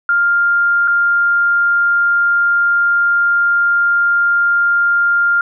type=tone with dropouts; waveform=sine; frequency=1400 Hz; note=F6; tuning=4 cents sharp; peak=-10 dBFS; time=0.09-5.41 s; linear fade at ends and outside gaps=2 ms; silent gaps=0.876-0.879 s; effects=none